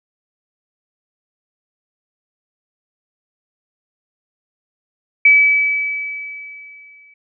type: tone with exponential decay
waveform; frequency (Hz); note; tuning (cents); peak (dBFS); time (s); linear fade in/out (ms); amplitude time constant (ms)
sine; 2293; D7; -42; -5; 5.25-7.14; 5; 410
effects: none